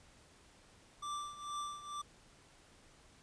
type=tone with tremolo; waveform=square; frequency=1174.7 Hz; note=D6; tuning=in tune; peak=-38 dBFS; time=1.02-2.02 s; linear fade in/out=10 ms; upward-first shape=triangle; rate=2.2 Hz; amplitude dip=80%; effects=pink hiss -63 dBFS RMS until 3.22 s + resampled to 22050 Hz